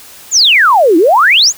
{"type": "exponential two-way sweep", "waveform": "sine", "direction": "down then up", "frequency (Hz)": [7459, 307.8, 7459], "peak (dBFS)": -4, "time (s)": [0.31, 1.53], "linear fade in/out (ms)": 50, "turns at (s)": 0.97, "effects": ["white hiss -35 dBFS RMS until 1.57 s"]}